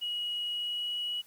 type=tone with pitch glide; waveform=sine; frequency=2905 to 2924 Hz; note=F#7 to F#7; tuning=-32 to -21 cents; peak=-30 dBFS; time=0.01-1.22 s; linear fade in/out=20 ms; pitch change=+11 cents; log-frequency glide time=0.52-1.02 s; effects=tanh soft clip ceiling -27 dBFS + white hiss -60 dBFS RMS until 1.26 s